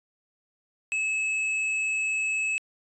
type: tone with hard clipping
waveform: sine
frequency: 2592 Hz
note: E7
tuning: 30 cents flat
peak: -26 dBFS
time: 0.92-2.58 s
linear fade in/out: 0 ms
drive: 6 dB
effects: resampled to 22050 Hz